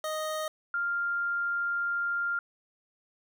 25% pulse / sine tone pair in turn, 622.3 / 1397 Hz, D#5 / F6, 0 / 0 cents, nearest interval octave + major second, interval 1400 cents, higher second, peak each -27 dBFS, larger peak neither, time 0.04-0.48 / 0.74-2.39 s, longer second, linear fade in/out 2 ms, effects none

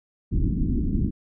pink low-pass noise, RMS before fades -23 dBFS, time 0.31-1.11 s, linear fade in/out 20 ms, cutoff 320 Hz, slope 48 dB/octave, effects none

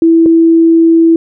sine tone pair in turn, 329.6 / 329.6 Hz, E4 / E4, 0 / 0 cents, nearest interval unison, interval 0 cents, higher neither, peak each -3 dBFS, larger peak neither, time 0.02-0.26 / 0.26-1.16 s, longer second, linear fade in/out 2 ms, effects none

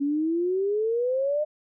sine exponential sweep, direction up, 277.7 to 614 Hz, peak -22 dBFS, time 0-1.45 s, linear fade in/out 20 ms, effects none

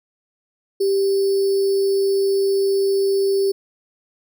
sine tone with sample-and-hold, 392.4 Hz, G4, 2 cents sharp, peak -15 dBFS, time 0.8-3.52 s, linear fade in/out 10 ms, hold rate 4900 Hz, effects none

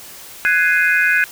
sine chord, Ab dominant seventh, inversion third, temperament equal with one note detuned, 1491.1 / 1661.2 / 2093 / 2489 Hz, Gb6 / Ab6 / C7 / Eb7, +13 / 0 / 0 / 0 cents, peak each -16 / -16 / -22 / -19 dBFS, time 0.45-1.24 s, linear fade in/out 0 ms, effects white hiss -37 dBFS RMS until 1.31 s

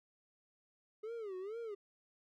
triangle tone with vibrato, 415.3 Hz, G#4, in tune, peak -39 dBFS, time 1.03-1.75 s, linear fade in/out 10 ms, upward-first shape sine, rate 2.2 Hz, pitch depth 210 cents each way, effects none

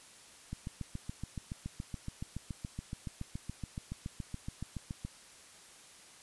click train, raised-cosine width 5 ms, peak -26 dBFS, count 33, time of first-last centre 0.53-5.05 s, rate 7.08 Hz, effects white hiss -56 dBFS RMS until 6.22 s + resampled to 24000 Hz

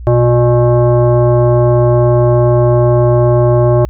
sine tone with frequency modulation, 122.4 Hz, B2, 15 cents flat, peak -6 dBFS, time 0.07-3.85 s, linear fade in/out 0 ms, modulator 482 Hz, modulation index 1.1, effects added 60 Hz sine -24 dBFS peak until 3.89 s

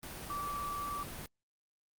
sine tone in noise, 1159 Hz, D6, 23 cents flat, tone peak -36 dBFS, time 0.3-1.03 s, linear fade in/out 0 ms, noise pink, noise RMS -44 dBFS, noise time 0.03-1.26 s, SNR +5 dB, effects Opus 32 kbps

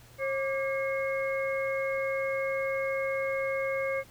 harmonic tone with a mistuned harmonic, 540 Hz, C#5, 45 cents flat, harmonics 1 / 2 / 3 / 4, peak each -29 / -39 / -41 / -34 dBFS, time 0.18-4.04 s, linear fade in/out 50 ms, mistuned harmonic 2, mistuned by +140 cents, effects added 119 Hz sine -56 dBFS peak until 4.1 s + pink hiss -56 dBFS RMS until 4.1 s

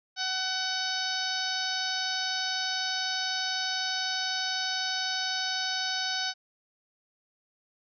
harmonic tone, 752 Hz, F#5, 28 cents sharp, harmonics 1 / 2 / 3 / 4 / 5 / 6 / 7 / 8, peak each -37 / -34 / -43 / -38 / -35 / -35 / -36 / -41 dBFS, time 0.16-6.34 s, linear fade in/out 50 ms, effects none

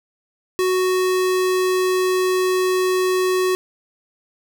square tone, 370 Hz, F#4, in tune, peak -17 dBFS, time 0.59-3.55 s, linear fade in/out 0 ms, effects none

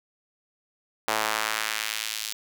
sawtooth tone with high-pass filter sweep, 109 Hz, A2, 16 cents flat, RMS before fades -29 dBFS, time 1.08-2.33 s, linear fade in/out 0 ms, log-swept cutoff 750 to 4100 Hz, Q 1, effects none

